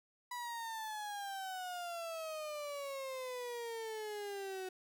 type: exponential sweep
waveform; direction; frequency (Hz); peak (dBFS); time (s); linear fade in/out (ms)
35% pulse; down; 985 to 370; -39; 0.31-4.69; 5
effects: none